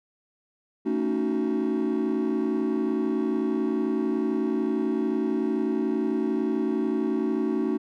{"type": "chord", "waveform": "triangle", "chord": "D# half-diminished seventh", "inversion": "second", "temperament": "just", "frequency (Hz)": [224, 280, 311.1, 373.4], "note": ["A3", "C#4", "D#4", "F#4"], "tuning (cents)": [31, 18, 0, 16], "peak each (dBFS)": -26, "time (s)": [0.85, 7.78], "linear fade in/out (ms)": 20, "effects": ["tanh soft clip ceiling -15 dBFS"]}